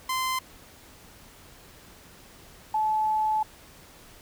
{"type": "tone pair in turn", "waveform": ["sawtooth", "sine"], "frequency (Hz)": [1036, 864.2], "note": ["C6", "A5"], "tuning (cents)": [-17, -31], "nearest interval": "minor third", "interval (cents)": 314, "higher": "first", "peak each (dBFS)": -22, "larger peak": "neither", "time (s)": [[0.09, 0.39], [2.74, 3.43]], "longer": "second", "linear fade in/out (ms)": 5, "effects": ["pink hiss -51 dBFS RMS until 4.21 s"]}